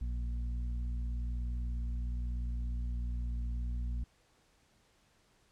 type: harmonic tone with a mistuned harmonic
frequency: 59.7 Hz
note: A#1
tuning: 42 cents sharp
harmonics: 1 / 2 / 3 / 4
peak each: -33 / -47 / -54 / -51 dBFS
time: 0.01-4.04 s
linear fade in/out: 5 ms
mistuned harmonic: 1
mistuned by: -39 cents
effects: pink hiss -69 dBFS RMS until 5.51 s + low-pass 9000 Hz 12 dB/octave